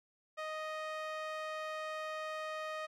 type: tone with band-pass filter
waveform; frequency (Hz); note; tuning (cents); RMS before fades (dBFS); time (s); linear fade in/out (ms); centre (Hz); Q
sawtooth; 623; D#5; +2; -41; 0.37-2.87; 20; 1400; 0.83
effects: none